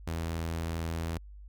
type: tone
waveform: sawtooth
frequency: 82.41 Hz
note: E2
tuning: in tune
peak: -28 dBFS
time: 0.07-1.18 s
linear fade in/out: 5 ms
effects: added 50 Hz sine -45 dBFS peak until 1.48 s